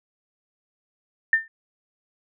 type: tone with exponential decay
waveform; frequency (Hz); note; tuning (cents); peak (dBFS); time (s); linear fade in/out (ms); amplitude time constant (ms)
sine; 1800; A6; +39; -11; 1.33-1.48; 2; 32
effects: none